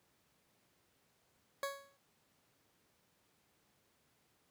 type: tone with exponential decay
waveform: 20% pulse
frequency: 556 Hz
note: C#5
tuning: 5 cents sharp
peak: -29 dBFS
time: 1.63-1.97 s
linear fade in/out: 1 ms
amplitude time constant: 72 ms
effects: pink hiss -74 dBFS RMS until 4.5 s + high-pass 100 Hz 12 dB/octave